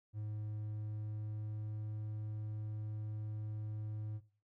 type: tone with pitch glide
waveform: triangle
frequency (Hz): 106.4 to 107.08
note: G#2 to A2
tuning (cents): +42 to -47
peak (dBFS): -37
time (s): 0.13-4.21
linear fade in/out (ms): 50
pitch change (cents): +11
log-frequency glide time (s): 0.43-1.85
effects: noise-tail reverb RT60 0.4 s tail -17 dB re dry